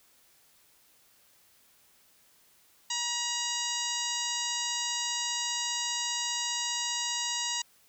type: harmonic tone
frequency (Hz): 955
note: A#5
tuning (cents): +42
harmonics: 1 / 2 / 3 / 4 / 5 / 6 / 7 / 8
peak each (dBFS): -39 / -40 / -37 / -37 / -38 / -39 / -36 / -39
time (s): 2.9-7.62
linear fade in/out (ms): 5
effects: white hiss -63 dBFS RMS until 7.88 s